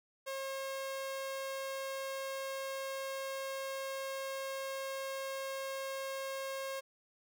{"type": "tone", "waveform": "sawtooth", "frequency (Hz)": 539, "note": "C#5", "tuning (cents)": -49, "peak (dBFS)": -34, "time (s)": [0.26, 6.81], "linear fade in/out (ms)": 20, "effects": []}